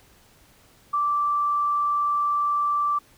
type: tone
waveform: sine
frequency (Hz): 1169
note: D6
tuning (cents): -8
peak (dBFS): -20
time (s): 0.93-2.99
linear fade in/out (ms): 10
effects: pink hiss -56 dBFS RMS until 3.17 s